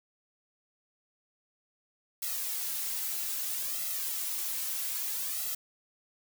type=noise with flanger; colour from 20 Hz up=blue; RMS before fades=-34 dBFS; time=2.22-5.55 s; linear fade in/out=5 ms; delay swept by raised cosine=1.5 to 3.9 ms; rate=0.62 Hz; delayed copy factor=+0.9; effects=none